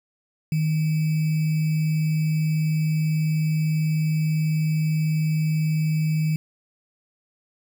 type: tone with sample-and-hold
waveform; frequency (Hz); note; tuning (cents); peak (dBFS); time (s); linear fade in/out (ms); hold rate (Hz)
sine; 156.4; D#3; +9; -19; 0.52-6.36; 2; 2450
effects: none